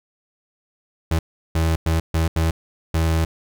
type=tone bursts at uneven times; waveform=35% pulse; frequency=81.2 Hz; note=E2; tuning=26 cents flat; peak=-15 dBFS; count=6; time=1.11-1.19 / 1.55-1.76 / 1.86-2 / 2.14-2.28 / 2.36-2.51 / 2.94-3.25 s; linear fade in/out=5 ms; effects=none